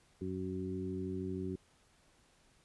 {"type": "harmonic tone with a mistuned harmonic", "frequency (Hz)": 93.2, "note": "F#2", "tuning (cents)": 13, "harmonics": [1, 2, 3, 4], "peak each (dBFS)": [-43, -41, -42, -41], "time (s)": [0.21, 1.56], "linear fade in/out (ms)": 5, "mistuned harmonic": 1, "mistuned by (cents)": -15, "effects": ["pink hiss -68 dBFS RMS until 2.64 s", "resampled to 24000 Hz"]}